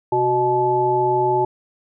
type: harmonic tone with a mistuned harmonic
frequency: 123.5 Hz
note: B2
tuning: in tune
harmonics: 1 / 3 / 5 / 7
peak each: -28 / -19 / -27 / -18 dBFS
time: 0.12-1.45 s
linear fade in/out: 5 ms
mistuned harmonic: 1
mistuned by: +67 cents
effects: none